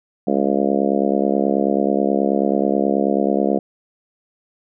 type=harmonic tone; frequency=69.3 Hz; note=C#2; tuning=in tune; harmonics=3 / 4 / 5 / 6 / 7 / 8 / 9 / 10; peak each=-21 / -22 / -23 / -24 / -24 / -25 / -26 / -26 dBFS; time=0.27-3.59 s; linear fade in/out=5 ms; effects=none